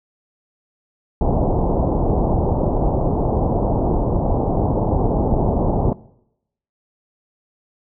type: low-pass noise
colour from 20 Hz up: pink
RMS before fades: -18 dBFS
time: 1.21-5.93 s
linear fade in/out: 2 ms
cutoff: 890 Hz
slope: 48 dB/octave
effects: noise-tail reverb RT60 0.8 s tail -21 dB re dry